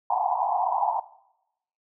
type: band-pass noise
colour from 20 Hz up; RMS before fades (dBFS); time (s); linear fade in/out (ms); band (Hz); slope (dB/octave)
pink; -25; 0.1-1; 5; 700 to 990; 96
effects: noise-tail reverb RT60 0.8 s tail -17 dB re dry